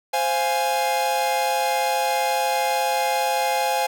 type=chord; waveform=45% pulse; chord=F minor; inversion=second; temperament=equal; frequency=523.3 / 698.5 / 830.6 Hz; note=C5 / F5 / Ab5; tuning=0 / 0 / 0 cents; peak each=-26 / -26 / -22 dBFS; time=0.13-3.87 s; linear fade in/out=10 ms; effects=none